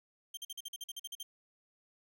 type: tone bursts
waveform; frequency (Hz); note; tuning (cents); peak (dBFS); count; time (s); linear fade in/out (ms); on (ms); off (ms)
sawtooth; 3163; G7; +15; -37; 12; 0.34-1.23; 5; 32; 46
effects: none